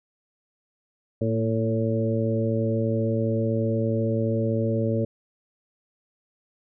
harmonic tone with a mistuned harmonic, 112.1 Hz, A2, 33 cents sharp, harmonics 1 / 2 / 3 / 4 / 5, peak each -25 / -27 / -31 / -29 / -29 dBFS, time 1.21-5.05 s, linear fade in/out 5 ms, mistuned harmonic 2, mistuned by +23 cents, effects none

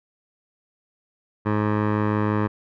15% pulse tone with low-pass filter, 105.9 Hz, G#2, 34 cents sharp, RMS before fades -22 dBFS, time 1.45-2.48 s, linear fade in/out 20 ms, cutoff 1400 Hz, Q 1.6, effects none

